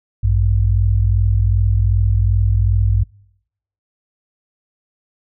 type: tone pair together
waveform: sine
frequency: 56.09 / 98.7 Hz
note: A1 / G2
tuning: +34 / +12 cents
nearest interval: minor seventh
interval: 978 cents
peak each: -15 / -14 dBFS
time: 0.23-3.04 s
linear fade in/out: 10 ms
effects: noise-tail reverb RT60 0.8 s tail -26 dB re dry